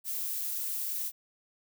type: noise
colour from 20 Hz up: violet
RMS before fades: -34 dBFS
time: 0.04-1.12 s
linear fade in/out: 50 ms
effects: none